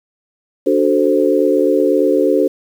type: chord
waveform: sine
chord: D dominant seventh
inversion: none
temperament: equal with one note detuned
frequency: 293.7 / 371.7 / 440 / 523.3 Hz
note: D4 / F#4 / A4 / C5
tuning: 0 / +8 / 0 / 0 cents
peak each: -16 dBFS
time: 0.66-2.48 s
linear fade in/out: 10 ms
effects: 7-bit